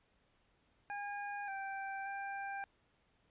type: tone with pitch steps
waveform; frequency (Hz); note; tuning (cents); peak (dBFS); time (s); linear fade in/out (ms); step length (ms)
25% pulse; 814 / 782 / 792; G#5 / G5 / G5; -35 / -4 / +18; -36; 0.9-2.64; 0; 580
effects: pink hiss -74 dBFS RMS until 3.3 s + resampled to 8000 Hz